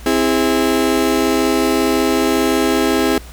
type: chord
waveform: 35% pulse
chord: C augmented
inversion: none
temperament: just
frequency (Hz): 261.6 / 327 / 408.8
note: C4 / E4 / G#4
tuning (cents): 0 / -14 / -27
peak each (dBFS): -16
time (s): 0.06-3.18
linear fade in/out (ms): 2
effects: added 60 Hz sine -33 dBFS peak until 3.32 s + pink hiss -40 dBFS RMS until 3.32 s